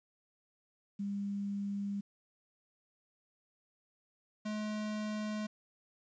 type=tone pair in turn; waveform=sine / square; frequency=200.8 / 212.8 Hz; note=G3 / G#3; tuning=+42 / +42 cents; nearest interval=minor second; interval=100 cents; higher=second; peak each=-34 / -36 dBFS; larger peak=first; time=0.99-2.01 / 4.45-5.47 s; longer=neither; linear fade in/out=10 ms; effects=resampled to 16000 Hz + 11-bit